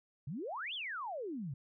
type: exponential two-way sweep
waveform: sine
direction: up then down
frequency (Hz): 123.47 to 3571 to 123.47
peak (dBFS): -38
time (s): 0.27-1.54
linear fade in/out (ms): 5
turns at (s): 0.74
effects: none